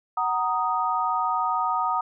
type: chord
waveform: sine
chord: D# minor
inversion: first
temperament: just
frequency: 746.7 / 933.4 / 1244.5 Hz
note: F#5 / A#5 / D#6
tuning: +16 / +2 / 0 cents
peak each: -28 / -26 / -25 dBFS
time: 0.17-2.01 s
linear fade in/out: 5 ms
effects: none